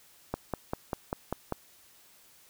click train, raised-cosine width 1 ms, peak -16 dBFS, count 7, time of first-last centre 0.34-1.523 s, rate 5.07 Hz, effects white hiss -59 dBFS RMS until 2.49 s

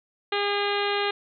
harmonic tone, 406.4 Hz, G#4, 38 cents flat, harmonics 1 / 2 / 3 / 4 / 5 / 6 / 7 / 8 / 9 / 10, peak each -27 / -30 / -32 / -33 / -34 / -35 / -35 / -36 / -37 / -37 dBFS, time 0.32-1.11 s, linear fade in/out 5 ms, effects none

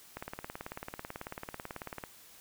click train, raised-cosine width 0.5 ms, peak -24 dBFS, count 35, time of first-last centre 0.17-2.038 s, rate 18.2 Hz, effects white hiss -56 dBFS RMS until 2.4 s

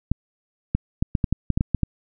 clicks, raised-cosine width 5 ms, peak -7 dBFS, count 11, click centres 0.116 / 0.75 / 1.025 / 1.152 / 1.242 / 1.326 / 1.503 / 1.575 / 1.609 / 1.747 / 1.833 s, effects none

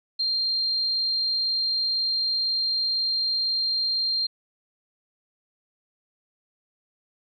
sine tone, 4186 Hz, C8, in tune, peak -22 dBFS, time 0.19-4.27 s, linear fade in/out 10 ms, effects none

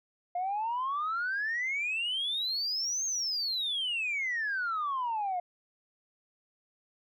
sine exponential two-way sweep, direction up then down, 698.5 to 6510 to 698.5 Hz, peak -28 dBFS, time 0.35-5.4 s, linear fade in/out 5 ms, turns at 3.05 s, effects tanh soft clip ceiling -26 dBFS

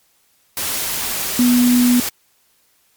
sine tone in noise, 245.2 Hz, B3, 12 cents flat, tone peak -10 dBFS, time 1.39-2 s, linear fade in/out 2 ms, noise white, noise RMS -22 dBFS, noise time 0.57-2.09 s, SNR +9 dB, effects white hiss -59 dBFS RMS until 2.96 s + MP3 96 kbps

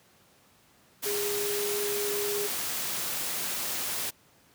sine tone in noise, 410 Hz, G#4, 22 cents flat, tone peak -30 dBFS, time 1.05-2.48 s, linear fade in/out 20 ms, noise white, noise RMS -32 dBFS, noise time 1.02-4.11 s, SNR -1 dB, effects pink hiss -61 dBFS RMS until 4.54 s + high-pass 100 Hz 12 dB/octave

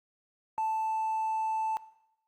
triangle tone with hard clipping, 880 Hz, A5, in tune, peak -27 dBFS, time 0.58-1.77 s, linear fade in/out 0 ms, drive 2 dB, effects noise-tail reverb RT60 0.8 s tail -18 dB re dry + Opus 48 kbps

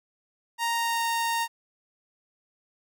sawtooth tone with pitch glide, 931 to 924.6 Hz, A#5 to A#5, -2 to -14 cents, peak -21 dBFS, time 0.58-1.48 s, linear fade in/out 50 ms, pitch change -12 cents, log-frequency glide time 0.72-1.05 s, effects none

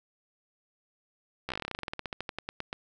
slowing click train, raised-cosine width 0.3 ms, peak -18 dBFS, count 25, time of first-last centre 1.49-2.729 s, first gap 14 ms, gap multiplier 1.1, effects none

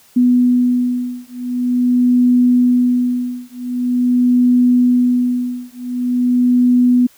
sine beating tone pair, 246.9 / 247.35 Hz, B3 / B3, 0 / +3 cents, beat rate 0.45 Hz, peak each -14 dBFS, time 0.16-7.07 s, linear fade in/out 10 ms, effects white hiss -49 dBFS RMS until 7.17 s

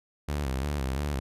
sawtooth tone with vibrato, 69.3 Hz, C#2, in tune, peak -24 dBFS, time 0.28-1.2 s, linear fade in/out 10 ms, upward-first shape square, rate 2.9 Hz, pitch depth 94 cents each way, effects resampled to 32000 Hz

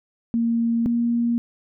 sine tone pair in turn, 231.8 / 235.7 Hz, A#3 / A#3, -10 / +19 cents, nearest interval unison, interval 29 cents, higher second, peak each -18 dBFS, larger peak neither, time 0.34-0.86 / 0.86-1.38 s, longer neither, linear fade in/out 0 ms, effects none

